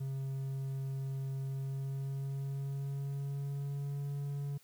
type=tone with pitch glide; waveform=triangle; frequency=135.1 to 141.82 Hz; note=C#3 to C#3; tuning=-44 to +40 cents; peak=-33 dBFS; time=0-4.58 s; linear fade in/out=10 ms; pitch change=+84 cents; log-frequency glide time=1.49-4.09 s; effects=white hiss -65 dBFS RMS until 4.63 s